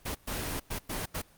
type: noise bursts at uneven times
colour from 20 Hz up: pink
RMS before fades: -34 dBFS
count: 5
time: 0.05-0.15 / 0.27-0.6 / 0.7-0.79 / 0.89-1.06 / 1.14-1.22 s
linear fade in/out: 10 ms
effects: pink hiss -60 dBFS RMS until 1.37 s + Opus 24 kbps